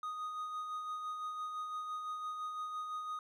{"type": "tone with tremolo", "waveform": "triangle", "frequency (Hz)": 1243, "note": "D#6", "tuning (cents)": -2, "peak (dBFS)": -35, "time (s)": [0.03, 3.19], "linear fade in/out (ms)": 2, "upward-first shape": "sine", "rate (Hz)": 5.9, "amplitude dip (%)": 35, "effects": []}